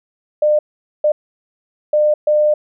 sine tone bursts at uneven times, 602 Hz, D5, 43 cents sharp, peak -10 dBFS, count 4, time 0.42-0.59 / 1.04-1.12 / 1.93-2.14 / 2.27-2.54 s, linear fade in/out 5 ms, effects none

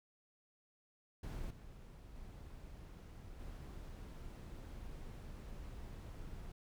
brown noise with level steps, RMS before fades -44 / -54 / -52 / -49 dBFS, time 1.23-6.52 s, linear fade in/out 5 ms, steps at 1.5 / 2.15 / 3.39 s, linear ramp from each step 10 ms, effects none

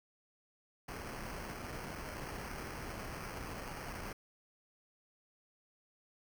pink noise with sample-and-hold, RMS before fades -44 dBFS, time 0.88-4.13 s, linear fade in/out 5 ms, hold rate 3675 Hz, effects none

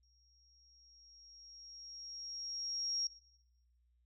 sine tone with exponential growth, 5590 Hz, F8, 1 cent sharp, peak -33 dBFS, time 0.03-3.07 s, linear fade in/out 2 ms, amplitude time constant 660 ms, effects noise-tail reverb RT60 1.0 s tail -17 dB re dry + added 60 Hz sine -70 dBFS peak until 4.05 s

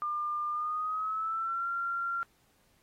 sine tone with pitch glide, 1200 to 1378.4 Hz, D6 to F6, +37 to -23 cents, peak -30 dBFS, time 0.02-2.23 s, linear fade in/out 0 ms, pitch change +240 cents, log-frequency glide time 0.51-1.68 s, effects pink hiss -69 dBFS RMS until 2.82 s + AAC 48 kbps

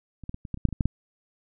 clicks, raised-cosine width 5 ms, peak -29 / -21 / -22 / -25 / -17 / -28 / -6 / -21 / -20 / -11 / -10 dBFS, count 11, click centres 0.237 / 0.294 / 0.344 / 0.452 / 0.543 / 0.574 / 0.653 / 0.688 / 0.727 / 0.808 / 0.856 s, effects none

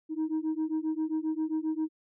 sine beating tone pair, 311.1 / 318.6 Hz, D#4 / D#4, 0 / +41 cents, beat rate 7.5 Hz, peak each -29 dBFS, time 0.09-1.89 s, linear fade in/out 50 ms, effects tanh soft clip ceiling -25 dBFS

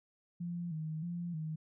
sine tone with vibrato, 164.81 Hz, E3, in tune, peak -36 dBFS, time 0.4-1.56 s, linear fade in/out 10 ms, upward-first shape square, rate 1.6 Hz, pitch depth 84 cents each way, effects none

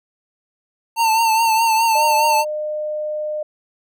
square tone with vibrato, 899 Hz, A5, 37 cents sharp, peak -14 dBFS, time 0.96-2.45 s, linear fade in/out 50 ms, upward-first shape triangle, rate 4.8 Hz, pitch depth 55 cents each way
sine tone, 607 Hz, D#5, 43 cents flat, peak -21 dBFS, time 1.95-3.43 s, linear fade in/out 5 ms
effects none

